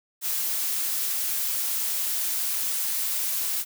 blue noise, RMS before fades -27 dBFS, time 0.21-3.65 s, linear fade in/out 50 ms, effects none

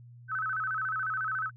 sine tone with vibrato, 1400 Hz, F6, 4 cents sharp, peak -29 dBFS, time 0.28-1.51 s, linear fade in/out 50 ms, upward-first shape square, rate 14 Hz, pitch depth 150 cents each way, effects added 120 Hz sine -48 dBFS peak until 1.56 s

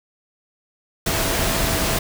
sine tone in noise, 659.3 Hz, E5, in tune, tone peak -30 dBFS, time 1.06-1.99 s, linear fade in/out 5 ms, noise pink, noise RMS -21 dBFS, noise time 1.06-1.99 s, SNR -12 dB, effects none

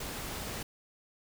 pink noise, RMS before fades -39 dBFS, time 0-0.63 s, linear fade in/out 5 ms, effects none

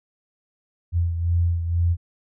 sine beating tone pair, 85.3 / 87.4 Hz, F2 / F2, -40 / +2 cents, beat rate 2.1 Hz, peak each -19 / -27 dBFS, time 0.92-1.97 s, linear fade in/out 50 ms, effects none

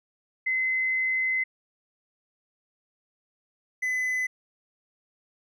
sine / triangle tone pair in turn, 2048 / 2015 Hz, C7 / B6, -38 / +34 cents, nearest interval unison, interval 28 cents, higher first, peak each -23 dBFS, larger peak neither, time 0.46-1.44 / 3.82-4.27 s, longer first, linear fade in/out 10 ms, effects none

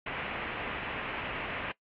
white low-pass noise, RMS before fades -37 dBFS, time 0.06-1.72 s, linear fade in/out 5 ms, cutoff 2800 Hz, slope 48 dB/octave, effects noise-tail reverb RT60 0.1 s tail -20 dB re dry + AAC 48 kbps

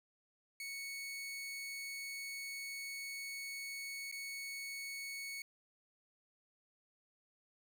sawtooth tone with dropouts, 2217 Hz, C#7, in tune, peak -39 dBFS, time 0.6-5.42 s, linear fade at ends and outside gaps 2 ms, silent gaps 4.115-4.124 s, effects none

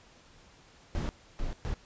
brown noise bursts at uneven times, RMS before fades -32 dBFS, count 3, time 0.95-1.09 / 1.39-1.53 / 1.65-1.74 s, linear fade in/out 0 ms, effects pink hiss -58 dBFS RMS until 1.85 s + resampled to 16000 Hz

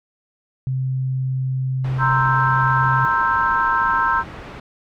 sine tone, 130.81 Hz, C3, in tune, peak -19 dBFS, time 0.67-3.05 s, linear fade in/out 0 ms
pink low-pass noise, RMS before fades -35 dBFS, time 1.84-4.6 s, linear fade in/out 5 ms, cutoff 2200 Hz, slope 12 dB/octave
sine chord, C dominant seventh, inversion third, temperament equal, 932.3 / 1046.5 / 1318.5 / 1568 Hz, Bb5 / C6 / E6 / G6, 0 / 0 / 0 / 0 cents, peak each -21 dBFS, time 1.98-4.24 s, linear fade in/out 50 ms
effects none

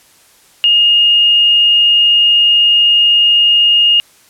sine tone, 2846 Hz, F7, 32 cents sharp, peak -6 dBFS, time 0.64-4 s, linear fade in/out 0 ms, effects white hiss -47 dBFS RMS until 4.29 s + low-pass 12000 Hz 12 dB/octave

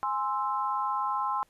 sine chord, Ab augmented, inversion none, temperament equal, 830.6 / 1046.5 / 1318.5 Hz, Ab5 / C6 / E6, 0 / 0 / 0 cents, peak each -32 / -29 / -34 dBFS, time 0.03-1.43 s, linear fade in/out 0 ms, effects pink hiss -67 dBFS RMS until 1.49 s + resampled to 32000 Hz

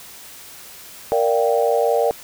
sine chord, G minor seventh, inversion first, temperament equal, 466.2 / 587.3 / 698.5 / 784 Hz, Bb4 / D5 / F5 / G5, 0 / 0 / 0 / 0 cents, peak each -18 / -20 / -23 / -23 dBFS, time 1.12-2.11 s, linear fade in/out 0 ms, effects white hiss -40 dBFS RMS until 2.23 s

